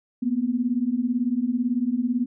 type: beating tone pair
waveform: sine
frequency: 233.1 / 251.1 Hz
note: A#3 / B3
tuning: 0 / +29 cents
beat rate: 18 Hz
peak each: -25 / -23 dBFS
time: 0.22-2.26 s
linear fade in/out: 10 ms
effects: none